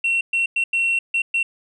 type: tone bursts at uneven times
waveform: sine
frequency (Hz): 2722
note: F7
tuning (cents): -45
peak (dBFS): -15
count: 6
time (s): 0.04-0.21 / 0.33-0.46 / 0.56-0.64 / 0.73-0.99 / 1.14-1.22 / 1.34-1.43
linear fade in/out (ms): 5
effects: tanh soft clip ceiling -15 dBFS